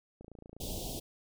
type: click train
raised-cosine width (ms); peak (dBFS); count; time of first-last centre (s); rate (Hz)
2; -36; 19; 0.21-0.851; 28.1
type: band-stop noise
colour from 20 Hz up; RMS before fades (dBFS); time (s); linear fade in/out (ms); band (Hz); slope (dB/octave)
pink; -39; 0.6-1; 10; 800 to 3000; 48
effects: none